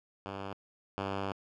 5% pulse tone pair in turn, 98 / 98 Hz, G2 / G2, 0 / 0 cents, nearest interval unison, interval 0 cents, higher neither, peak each -27 / -22 dBFS, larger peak second, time 0.26-0.53 / 0.98-1.32 s, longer second, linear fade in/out 0 ms, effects low-pass 3000 Hz 12 dB/octave

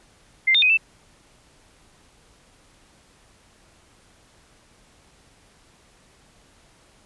sine tone with pitch steps, 2091 / 3634 / 2508 / 2650 Hz, C7 / A#7 / D#7 / E7, -2 / -45 / +13 / +9 cents, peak -14 dBFS, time 0.47-0.774 s, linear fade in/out 10 ms, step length 76 ms, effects pink hiss -56 dBFS RMS until 7.05 s + resampled to 24000 Hz

